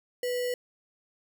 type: tone with sample-and-hold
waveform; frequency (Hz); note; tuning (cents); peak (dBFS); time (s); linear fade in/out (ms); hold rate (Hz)
sine; 493.9; B4; 0; -27; 0.23-0.54; 2; 2450
effects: none